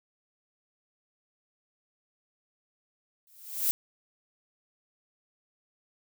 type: noise with exponential growth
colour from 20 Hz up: violet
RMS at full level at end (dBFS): -23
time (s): 3.27-3.71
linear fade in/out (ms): 0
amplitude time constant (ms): 95
effects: none